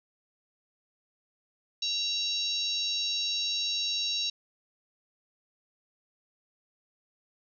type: harmonic tone with a mistuned harmonic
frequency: 921 Hz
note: A#5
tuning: 21 cents flat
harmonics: 3 / 4 / 5 / 6 / 7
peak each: -38 / -30 / -37 / -34 / -42 dBFS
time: 1.82-4.3 s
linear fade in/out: 5 ms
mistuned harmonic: 4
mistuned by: +87 cents
effects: none